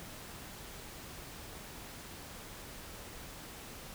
silence, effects pink hiss -48 dBFS RMS until 3.94 s

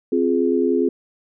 sine chord, F minor, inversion second, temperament just, 261.9 / 349.2 / 419.1 Hz, C4 / F4 / Ab4, +2 / 0 / +16 cents, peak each -20 dBFS, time 0.12-0.89 s, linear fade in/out 5 ms, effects none

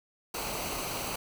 pink noise with comb filter, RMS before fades -35 dBFS, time 0.34-1.16 s, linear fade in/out 5 ms, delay 0.57 ms, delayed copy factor -0.55, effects none

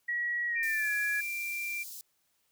sine tone with pitch glide, 1917 to 1678.5 Hz, A#6 to G#6, +48 to +18 cents, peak -29 dBFS, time 0.08-1.21 s, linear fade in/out 10 ms, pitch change -230 cents, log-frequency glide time 0.47-0.93 s
sine tone, 2367 Hz, D7, 13 cents sharp, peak -33 dBFS, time 0.55-1.84 s, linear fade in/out 20 ms
white high-pass noise, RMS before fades -44 dBFS, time 0.63-2.01 s, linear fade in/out 0 ms, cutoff 4500 Hz, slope 24 dB/octave
effects white hiss -74 dBFS RMS until 2.51 s

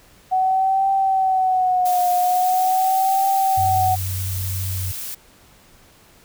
sine tone with vibrato, 747 Hz, F#5, 16 cents sharp, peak -15 dBFS, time 0.31-3.96 s, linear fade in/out 20 ms, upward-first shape triangle, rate 0.42 Hz, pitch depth 75 cents each way
blue noise, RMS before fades -30 dBFS, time 1.85-5.15 s, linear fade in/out 10 ms
sine tone, 93.8 Hz, F#2, 24 cents sharp, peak -23 dBFS, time 3.57-4.92 s, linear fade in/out 10 ms
effects pink hiss -51 dBFS RMS until 6.24 s

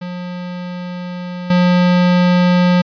square tone with level steps, 178.7 Hz, F3, 40 cents sharp, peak -24 / -10 dBFS, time 0.01-2.82 s, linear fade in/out 10 ms, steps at 1.5 s, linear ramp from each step 5 ms, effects resampled to 11025 Hz

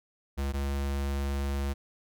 square tone pair in turn, 69.3 / 69.56 Hz, C#2 / C#2, 0 / +7 cents, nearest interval unison, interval 7 cents, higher second, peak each -29 / -29 dBFS, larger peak neither, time 0.37-0.53 / 0.53-1.74 s, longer second, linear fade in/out 20 ms, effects none

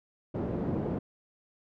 pink band-pass noise, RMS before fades -32 dBFS, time 0.34-0.99 s, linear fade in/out 10 ms, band 110 to 440 Hz, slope 12 dB/octave, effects none

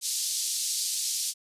pink band-pass noise, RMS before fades -30 dBFS, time 0.01-1.34 s, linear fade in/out 50 ms, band 4300 to 11000 Hz, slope 24 dB/octave, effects resampled to 32000 Hz

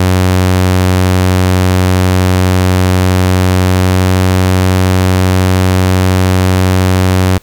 sawtooth tone with pitch glide, 92.2 to 92.84 Hz, F#2 to F#2, -6 to +6 cents, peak -3 dBFS, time 0-7.38 s, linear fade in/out 5 ms, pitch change +12 cents, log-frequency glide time 3.63-4.14 s, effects pink hiss -44 dBFS RMS until 7.42 s

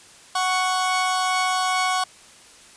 sawtooth tone pair together, 740.8 / 1110 Hz, F#5 / C#6, +2 / +2 cents, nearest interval perfect fifth, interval 700 cents, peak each -19 dBFS, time 0.35-2.04 s, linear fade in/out 5 ms, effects white hiss -48 dBFS RMS until 2.76 s + resampled to 22050 Hz

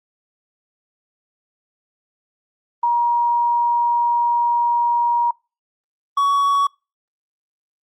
sine / triangle tone pair in turn, 950 / 1123.6 Hz, A#5 / C#6, +33 / +23 cents, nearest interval minor third, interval 290 cents, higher second, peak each -14 / -12 dBFS, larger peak second, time 2.83-5.31 / 6.17-6.67 s, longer first, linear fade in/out 5 ms, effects noise-tail reverb RT60 0.3 s tail -26 dB re dry + Opus 32 kbps

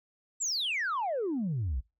sine exponential sweep, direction down, 7910 to 55 Hz, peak -27 dBFS, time 0.4-1.81 s, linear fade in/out 20 ms, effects noise-tail reverb RT60 0.3 s tail -25 dB re dry + tanh soft clip ceiling -26 dBFS

